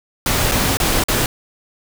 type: noise with dropouts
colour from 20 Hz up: pink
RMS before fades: -17 dBFS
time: 0.26-1.26 s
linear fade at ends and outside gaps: 2 ms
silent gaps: 0.515-0.519 / 0.771-0.8 / 1.038-1.084 s
effects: none